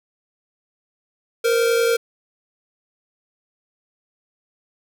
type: tone pair together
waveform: square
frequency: 464.4 / 515 Hz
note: A#4 / C5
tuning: -7 / -28 cents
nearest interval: major second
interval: 179 cents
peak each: -17 / -25 dBFS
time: 1.44-1.97 s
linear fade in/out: 10 ms
effects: none